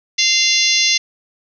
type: harmonic tone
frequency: 693 Hz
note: F5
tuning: 14 cents flat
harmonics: 3 / 4 / 5 / 6 / 7 / 8 / 9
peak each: -20 / -20 / -20 / -20 / -20 / -20 / -20 dBFS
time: 0.18-0.98 s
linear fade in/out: 10 ms
effects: none